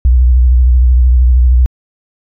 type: tone with vibrato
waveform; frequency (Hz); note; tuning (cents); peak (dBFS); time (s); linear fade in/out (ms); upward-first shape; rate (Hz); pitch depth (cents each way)
sine; 62.1; B1; +10; -3; 0.05-1.66; 0; triangle; 13; 96
effects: tanh soft clip ceiling 0 dBFS